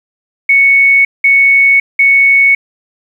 sine tone bursts, 2217 Hz, C#7, in tune, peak -4 dBFS, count 3, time 0.49-2.55 s, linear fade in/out 5 ms, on 560 ms, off 190 ms, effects 7-bit

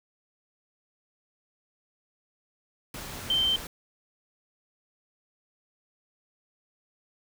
sine tone in noise, 3117 Hz, G7, 11 cents flat, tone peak -22 dBFS, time 3.3-3.56 s, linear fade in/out 2 ms, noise pink, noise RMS -39 dBFS, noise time 2.94-3.67 s, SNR +14 dB, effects none

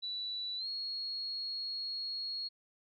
sine tone with pitch glide, 3951 to 4309 Hz, B7 to C#8, 0 to -50 cents, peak -36 dBFS, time 0.02-2.49 s, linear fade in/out 20 ms, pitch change +150 cents, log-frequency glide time 0.57-0.67 s, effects none

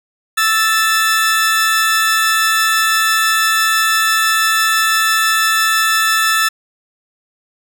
sawtooth tone pair together, 1318.5 / 1760 Hz, E6 / A6, 0 / 0 cents, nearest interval perfect fourth, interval 500 cents, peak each -11 dBFS, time 0.37-6.49 s, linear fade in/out 10 ms, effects none

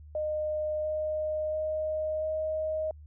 sine tone with pitch steps, 612 / 616.3 / 620.5 / 624.9 Hz, D#5 / D#5 / D#5 / D#5, -29 / -17 / -5 / +7 cents, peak -28 dBFS, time 0.15-2.91 s, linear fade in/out 2 ms, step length 690 ms, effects added 75 Hz sine -46 dBFS peak until 3.06 s

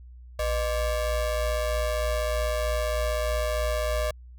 square ring-modulated tone, 277.2 Hz, C#4, in tune, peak -22 dBFS, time 0.39-4.11 s, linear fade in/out 5 ms, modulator 335 Hz, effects added 61 Hz sine -43 dBFS peak until 4.38 s

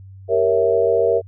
sine chord, G diminished seventh, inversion none, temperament equal, 392 / 466.2 / 554.4 / 659.3 Hz, G4 / Bb4 / Db5 / Fb5, 0 / 0 / 0 / 0 cents, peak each -22 / -16 / -22 / -20 dBFS, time 0.28-1.22 s, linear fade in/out 50 ms, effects added 96 Hz sine -37 dBFS peak until 1.27 s

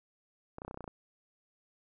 clicks, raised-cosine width 1 ms, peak -28 dBFS, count 10, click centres 0.584 / 0.619 / 0.649 / 0.68 / 0.711 / 0.744 / 0.774 / 0.807 / 0.842 / 0.878 s, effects none

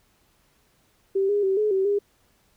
sine tone with pitch steps, 389.1 / 409.9 / 384.6 / 424.7 / 383.4 / 406.4 Hz, G4 / G#4 / G4 / G#4 / G4 / G#4, -13 / -23 / -33 / +39 / -38 / -38 cents, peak -19 dBFS, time 1.15-1.99 s, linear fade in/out 10 ms, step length 140 ms, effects pink hiss -64 dBFS RMS until 2.56 s

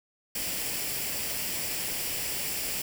white noise with comb filter, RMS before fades -32 dBFS, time 0.35-2.82 s, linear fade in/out 5 ms, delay 0.39 ms, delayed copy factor +0.5, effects none

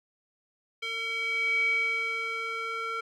square tone with band-pass filter sweep, 454 Hz, A#4, 46 cents flat, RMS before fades -30 dBFS, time 0.82-3.01 s, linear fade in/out 10 ms, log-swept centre 2700 to 1700 Hz, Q 9.3, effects none

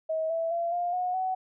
sine tone with pitch steps, 638 / 659 / 680.6 / 703 / 726.1 / 750 Hz, D#5 / E5 / F5 / F5 / F#5 / F#5, +43 / -1 / -45 / +11 / -33 / +23 cents, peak -26 dBFS, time 0.09-1.35 s, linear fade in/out 10 ms, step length 210 ms, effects none

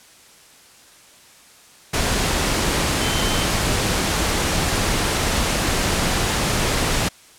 sine tone in noise, 3090 Hz, G7, 26 cents flat, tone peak -28 dBFS, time 3.01-3.45 s, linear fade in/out 10 ms, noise pink, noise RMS -20 dBFS, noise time 1.93-7.09 s, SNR -11 dB, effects white hiss -48 dBFS RMS until 7.38 s + low-pass 10000 Hz 12 dB/octave

